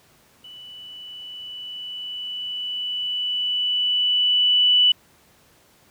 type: tone with level ramp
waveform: sine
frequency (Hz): 2970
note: F#7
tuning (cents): +6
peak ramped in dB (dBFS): -39 to -12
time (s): 0.44-4.92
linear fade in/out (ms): 5
effects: pink hiss -56 dBFS RMS until 5.9 s + high-pass 80 Hz 12 dB/octave